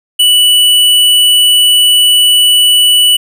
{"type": "tone", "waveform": "square", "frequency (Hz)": 2960, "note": "F#7", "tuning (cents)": 0, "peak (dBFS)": -5, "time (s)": [0.19, 3.17], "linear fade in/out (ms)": 10, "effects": []}